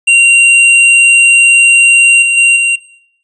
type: tone with level steps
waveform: square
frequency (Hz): 2762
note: F7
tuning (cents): -20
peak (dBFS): -4 / -9 / -5 / -9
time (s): 0.07-2.76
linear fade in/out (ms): 10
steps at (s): 2.22 / 2.37 / 2.56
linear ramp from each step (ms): 5
effects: noise-tail reverb RT60 0.7 s tail -18 dB re dry + resampled to 24000 Hz